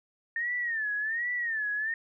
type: tone with vibrato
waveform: sine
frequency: 1813 Hz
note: A#6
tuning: 49 cents flat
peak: -28 dBFS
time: 0.36-1.94 s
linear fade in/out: 2 ms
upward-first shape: sine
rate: 1.3 Hz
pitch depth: 140 cents each way
effects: none